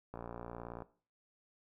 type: click train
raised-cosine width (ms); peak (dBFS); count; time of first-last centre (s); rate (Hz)
1; -30; 41; 0.14-0.821; 58.7
effects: noise-tail reverb RT60 0.4 s tail -17 dB re dry